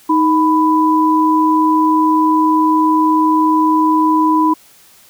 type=tone pair together; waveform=sine; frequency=313 / 993.7 Hz; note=D#4 / B5; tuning=+10 / +10 cents; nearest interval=octave + minor sixth; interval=2000 cents; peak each=-12 dBFS; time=0.09-4.54 s; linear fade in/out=10 ms; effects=white hiss -46 dBFS RMS until 5.09 s